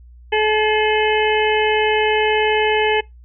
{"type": "harmonic tone with a mistuned harmonic", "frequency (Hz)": 429.6, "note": "A4", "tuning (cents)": -41, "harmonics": [1, 2, 4, 5, 6, 7], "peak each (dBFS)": [-17, -20, -23, -24, -25, -25], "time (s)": [0.32, 3.01], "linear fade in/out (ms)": 10, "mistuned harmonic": 5, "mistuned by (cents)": -18, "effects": ["noise-tail reverb RT60 0.2 s tail -25 dB re dry", "added 60 Hz sine -40 dBFS peak until 3.24 s"]}